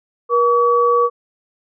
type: tone pair together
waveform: sine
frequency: 478.7 / 1138.5 Hz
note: A#4 / C#6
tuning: +46 / +46 cents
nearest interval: octave + minor third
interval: 1500 cents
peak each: -14 dBFS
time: 0.29-1.1 s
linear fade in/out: 50 ms
effects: none